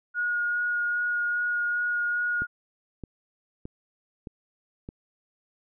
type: tone with vibrato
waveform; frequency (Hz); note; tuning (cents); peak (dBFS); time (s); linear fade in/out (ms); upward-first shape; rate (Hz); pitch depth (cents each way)
sine; 1440; F#6; -47; -24; 0.14-2.47; 50; sine; 2.5; 10
type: click train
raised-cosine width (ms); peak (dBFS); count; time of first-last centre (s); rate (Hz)
3; -24; 5; 2.42-4.889; 1.62
effects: none